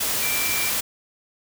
sine tone in noise, 2349 Hz, D7, in tune, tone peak -27 dBFS, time 0.22-0.7 s, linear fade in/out 10 ms, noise white, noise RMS -24 dBFS, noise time 0-0.81 s, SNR -6 dB, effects none

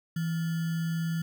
sine tone with sample-and-hold, 164.81 Hz, E3, in tune, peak -27 dBFS, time 0.16-1.22 s, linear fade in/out 5 ms, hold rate 1575 Hz, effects none

